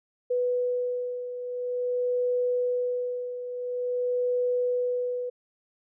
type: beating tone pair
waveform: sine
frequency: 493.9 / 494.38 Hz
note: B4 / B4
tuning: 0 / +2 cents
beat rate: 0.48 Hz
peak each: -26 / -32 dBFS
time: 0.3-5.3 s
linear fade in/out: 10 ms
effects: none